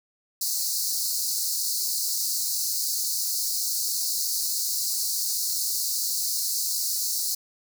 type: high-pass noise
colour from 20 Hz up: pink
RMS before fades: -27 dBFS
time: 0.41-7.35 s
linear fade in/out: 5 ms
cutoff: 4200 Hz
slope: 96 dB/octave
effects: none